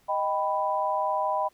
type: chord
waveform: sine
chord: Eb augmented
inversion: none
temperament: equal with one note detuned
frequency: 622.3 / 784 / 990.6 Hz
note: Eb5 / G5 / B5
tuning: 0 / 0 / +5 cents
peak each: -29 / -29 / -27 dBFS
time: 0.08-1.49 s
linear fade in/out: 20 ms
effects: pink hiss -64 dBFS RMS until 1.53 s